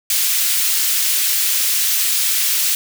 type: high-pass noise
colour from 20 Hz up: white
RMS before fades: -17 dBFS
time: 0.1-2.75 s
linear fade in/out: 2 ms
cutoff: 2300 Hz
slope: 12 dB/octave
effects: none